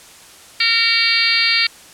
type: harmonic tone with a mistuned harmonic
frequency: 460 Hz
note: A#4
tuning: 23 cents flat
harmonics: 3 / 4 / 5 / 6 / 7 / 8 / 9 / 10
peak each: -27 / -23 / -18 / -22 / -27 / -23 / -21 / -18 dBFS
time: 0.6-1.67 s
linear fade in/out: 5 ms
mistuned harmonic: 5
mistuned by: -16 cents
effects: white hiss -42 dBFS RMS until 1.93 s + low-pass 10000 Hz 12 dB/octave